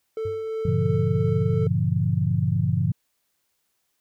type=tone with tremolo; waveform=triangle; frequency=442.6 Hz; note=A4; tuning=10 cents sharp; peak=-23 dBFS; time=0.17-1.67 s; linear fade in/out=2 ms; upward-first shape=triangle; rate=2.9 Hz; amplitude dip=30%
type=tone with exponential decay; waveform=sine; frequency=98.1 Hz; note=G2; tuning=2 cents sharp; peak=-28 dBFS; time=0.25-0.5 s; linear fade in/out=5 ms; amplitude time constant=53 ms
type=chord; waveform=sine; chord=G diminished seventh; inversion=none; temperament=just; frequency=98 / 117.6 / 141.12 / 169.34 Hz; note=G2 / Bb2 / Db3 / Fb3; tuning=0 / +16 / +31 / +47 cents; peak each=-25 dBFS; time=0.65-2.92 s; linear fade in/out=5 ms
effects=white hiss -73 dBFS RMS until 4 s